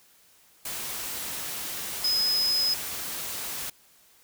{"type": "tone in noise", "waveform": "sine", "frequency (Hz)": 5070, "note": "D#8", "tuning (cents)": 32, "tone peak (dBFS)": -22, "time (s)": [2.04, 2.74], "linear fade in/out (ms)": 5, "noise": "white", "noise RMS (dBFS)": -34, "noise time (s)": [0.65, 3.7], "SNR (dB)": 9, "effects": ["white hiss -59 dBFS RMS until 4.23 s"]}